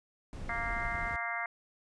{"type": "noise", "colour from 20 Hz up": "brown", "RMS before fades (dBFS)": -40, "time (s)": [0.33, 1.16], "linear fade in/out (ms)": 0}
{"type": "harmonic tone", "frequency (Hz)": 232.7, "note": "A#3", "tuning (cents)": -3, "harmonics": [3, 4, 5, 6, 7, 8, 9], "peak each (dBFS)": [-40, -43, -41, -42, -41, -43, -37], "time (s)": [0.49, 1.46], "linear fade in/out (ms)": 2}
{"effects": ["resampled to 22050 Hz"]}